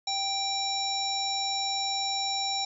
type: harmonic tone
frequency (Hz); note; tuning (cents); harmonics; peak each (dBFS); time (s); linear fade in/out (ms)
784; G5; 0; 1 / 3 / 5 / 7 / 9; -32 / -41 / -31 / -33 / -39; 0.07-2.65; 5
effects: none